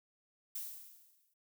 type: noise with exponential decay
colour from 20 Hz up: violet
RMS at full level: -39 dBFS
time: 0.55-1.34 s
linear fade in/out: 5 ms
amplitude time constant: 170 ms
effects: none